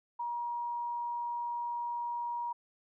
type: tone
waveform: sine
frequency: 952 Hz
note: A#5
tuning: 36 cents sharp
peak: -33 dBFS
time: 0.19-2.53 s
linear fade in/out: 10 ms
effects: none